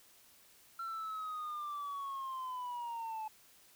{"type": "linear sweep", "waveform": "sine", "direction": "down", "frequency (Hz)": [1359, 862], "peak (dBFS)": -36, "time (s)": [0.79, 3.28], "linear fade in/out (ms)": 5, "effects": ["tanh soft clip ceiling -37 dBFS", "white hiss -63 dBFS RMS until 3.75 s"]}